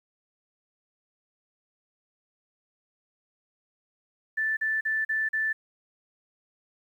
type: tone bursts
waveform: sine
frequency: 1760 Hz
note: A6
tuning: in tune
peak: -24 dBFS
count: 5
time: 4.37-5.53 s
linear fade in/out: 10 ms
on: 200 ms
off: 40 ms
effects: 10-bit